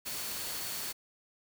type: tone in noise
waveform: sine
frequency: 4435 Hz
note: C#8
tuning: in tune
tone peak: -46 dBFS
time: 0.05-0.93 s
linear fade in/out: 20 ms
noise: white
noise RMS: -38 dBFS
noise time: 0.05-0.93 s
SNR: -11 dB
effects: none